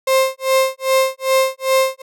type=tone with tremolo; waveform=35% pulse; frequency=528 Hz; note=C5; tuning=16 cents sharp; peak=-9 dBFS; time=0.07-2.02 s; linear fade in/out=5 ms; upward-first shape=sine; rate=2.5 Hz; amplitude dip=100%; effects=none